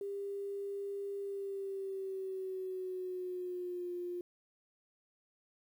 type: tone with pitch glide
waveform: sine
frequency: 399.4 to 353.8 Hz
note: G4 to F4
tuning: +32 to +23 cents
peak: -37 dBFS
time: 0.01-4.21 s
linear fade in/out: 2 ms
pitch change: -209 cents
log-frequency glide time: 1.19-3.92 s
effects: 11-bit